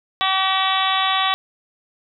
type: harmonic tone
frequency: 381.4 Hz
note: G4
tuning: 47 cents flat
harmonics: 2 / 3 / 4 / 5 / 6 / 7 / 8 / 9 / 10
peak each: -23 / -21 / -32 / -27 / -30 / -30 / -29 / -24 / -26 dBFS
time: 0.21-1.34 s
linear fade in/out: 0 ms
effects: none